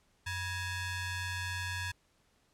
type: ring-modulated tone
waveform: sawtooth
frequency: 877 Hz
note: A5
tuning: 6 cents flat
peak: -28 dBFS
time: 0.26-1.92 s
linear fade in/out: 10 ms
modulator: 787 Hz
effects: pink hiss -71 dBFS RMS until 2.53 s + low-pass 10000 Hz 12 dB/octave